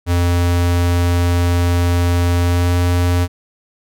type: tone with pitch glide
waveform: square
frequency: 87.31 to 88.17 Hz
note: F2 to F2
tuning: 0 to +17 cents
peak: -13 dBFS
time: 0.06-3.28 s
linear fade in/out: 50 ms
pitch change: +17 cents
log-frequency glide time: 2.42-2.76 s
effects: none